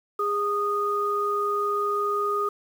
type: tone pair together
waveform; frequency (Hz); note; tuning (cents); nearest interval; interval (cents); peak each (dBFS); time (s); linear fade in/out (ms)
sine; 409.8 / 1235; G#4 / D#6; -23 / -13; octave + perfect fifth; 1910; -27 / -24; 0.19-2.49; 5
effects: 8-bit